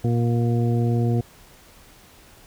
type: harmonic tone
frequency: 118.2 Hz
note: A#2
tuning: 24 cents sharp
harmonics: 1 / 2 / 3 / 4 / 6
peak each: -19 / -25 / -29 / -31 / -35 dBFS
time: 0.04-1.21 s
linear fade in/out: 5 ms
effects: pink hiss -50 dBFS RMS until 2.46 s